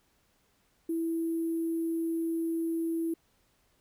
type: tone with sample-and-hold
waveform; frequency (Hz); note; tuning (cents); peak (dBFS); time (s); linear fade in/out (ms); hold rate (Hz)
sine; 329.6; E4; 0; -28; 0.89-3.14; 5; 11025
effects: pink hiss -70 dBFS RMS until 3.8 s